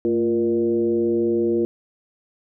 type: tone with frequency modulation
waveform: sine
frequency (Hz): 348.5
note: F4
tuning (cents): -4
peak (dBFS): -17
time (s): 0.05-1.65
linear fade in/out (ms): 0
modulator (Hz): 123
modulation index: 0.91
effects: none